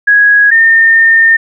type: tone pair in turn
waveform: sine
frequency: 1661.2 / 1817.1 Hz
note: G#6 / A#6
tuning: 0 / -45 cents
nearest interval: major second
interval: 155 cents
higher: second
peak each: -3 dBFS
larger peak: neither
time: 0.07-0.51 / 0.51-1.37 s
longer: second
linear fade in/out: 10 ms
effects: none